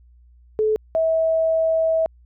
sine tone pair in turn, 432 / 647.3 Hz, A4 / E5, -32 / -32 cents, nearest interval perfect fifth, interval 700 cents, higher second, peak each -16 dBFS, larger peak neither, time 0.59-0.76 / 0.95-2.06 s, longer second, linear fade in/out 0 ms, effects added 60 Hz sine -48 dBFS peak until 2.25 s

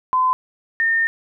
sine tone pair in turn, 1022 / 1821 Hz, C6 / A#6, -41 / -41 cents, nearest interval minor seventh, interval 1000 cents, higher second, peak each -14 / -15 dBFS, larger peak first, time 0.13-0.33 / 0.8-1.07 s, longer second, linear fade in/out 0 ms, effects none

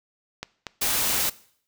click train, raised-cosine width 0.2 ms, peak -14 dBFS, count 4, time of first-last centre 0.43-1.143 s, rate 4.21 Hz
white noise, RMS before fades -24 dBFS, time 0.81-1.3 s, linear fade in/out 10 ms
effects noise-tail reverb RT60 0.6 s tail -20 dB re dry

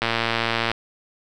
click train, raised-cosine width 0.3 ms, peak -5 dBFS, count 81, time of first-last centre 0.02-0.716 s, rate 115 Hz, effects none

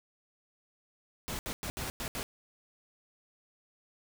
pink noise bursts at uneven times, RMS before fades -37 dBFS, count 6, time 1.28-1.39 / 1.46-1.53 / 1.63-1.7 / 1.77-1.9 / 2-2.08 / 2.15-2.23 s, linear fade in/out 0 ms, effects none

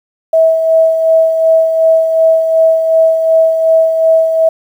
sine tone with tremolo, 648 Hz, E5, 30 cents flat, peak -4 dBFS, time 0.33-4.49 s, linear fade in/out 5 ms, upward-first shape sine, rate 2.7 Hz, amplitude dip 50%, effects 7-bit

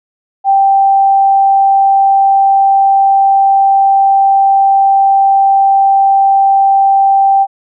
sine tone, 784 Hz, G5, in tune, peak -5 dBFS, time 0.44-7.47 s, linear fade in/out 50 ms, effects none

